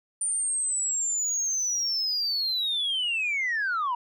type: linear sweep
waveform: sine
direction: down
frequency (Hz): 9170 to 932.3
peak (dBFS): -23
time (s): 0.21-3.95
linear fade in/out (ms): 5
effects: tanh soft clip ceiling -22 dBFS